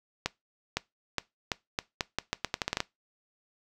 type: accelerating click train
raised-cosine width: 0.2 ms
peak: -10 dBFS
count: 15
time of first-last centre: 0.26-2.804 s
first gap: 510 ms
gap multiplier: 0.81
effects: noise-tail reverb RT60 0.2 s tail -21 dB re dry